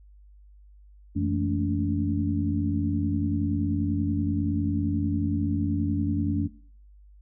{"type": "tone cluster", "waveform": "sine", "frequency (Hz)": [90.3, 165.3, 216.9, 227.4, 287], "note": ["F#2", "E3", "A3", "A#3", "D4"], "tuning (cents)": [-42, 5, -25, -43, -40], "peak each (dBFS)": [-27, -34, -30, -34, -27], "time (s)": [1.15, 6.48], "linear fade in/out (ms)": 20, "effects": ["noise-tail reverb RT60 0.5 s tail -18 dB re dry", "added 50 Hz sine -49 dBFS peak until 7.21 s"]}